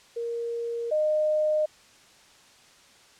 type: tone pair in turn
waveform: sine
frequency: 468 / 612.7 Hz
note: A#4 / D#5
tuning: +7 / -27 cents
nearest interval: perfect fourth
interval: 466 cents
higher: second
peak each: -28 / -21 dBFS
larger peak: second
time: 0.16-0.91 / 0.91-1.66 s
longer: neither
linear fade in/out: 10 ms
effects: white hiss -55 dBFS RMS until 3.19 s + low-pass 7000 Hz 12 dB/octave